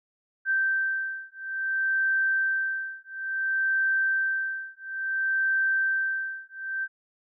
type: beating tone pair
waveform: sine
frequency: 1560 / 1560.58 Hz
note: G6 / G6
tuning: -9 / -8 cents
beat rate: 0.58 Hz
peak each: -27 dBFS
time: 0.45-6.88 s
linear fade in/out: 50 ms
effects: none